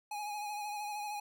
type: tone with vibrato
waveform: square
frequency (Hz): 833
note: G#5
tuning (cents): +5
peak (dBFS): -38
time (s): 0.11-1.2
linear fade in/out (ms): 5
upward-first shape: sine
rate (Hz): 13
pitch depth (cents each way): 33
effects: none